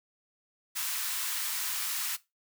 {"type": "high-pass noise", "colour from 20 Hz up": "white", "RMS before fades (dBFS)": -33, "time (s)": [0.75, 2.17], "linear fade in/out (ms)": 20, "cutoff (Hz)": 1000, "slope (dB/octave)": 24, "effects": ["noise-tail reverb RT60 0.2 s tail -17 dB re dry"]}